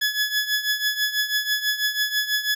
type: tone with tremolo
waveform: 20% pulse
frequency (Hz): 1700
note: G#6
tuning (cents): +40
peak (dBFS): -13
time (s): 0.01-2.55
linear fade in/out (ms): 10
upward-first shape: triangle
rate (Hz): 6.1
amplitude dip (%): 80
effects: none